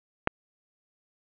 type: click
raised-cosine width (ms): 0.5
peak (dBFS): -6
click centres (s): 0.274
effects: resampled to 8000 Hz + 7-bit